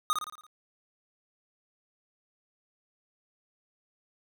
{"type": "tone with echo", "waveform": "square", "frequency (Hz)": 1238, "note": "D#6", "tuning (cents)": -9, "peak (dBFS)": -24, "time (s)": [0.1, 0.13], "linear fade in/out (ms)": 0, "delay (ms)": 56, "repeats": 6, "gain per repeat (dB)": -5, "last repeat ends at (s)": 0.466, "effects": []}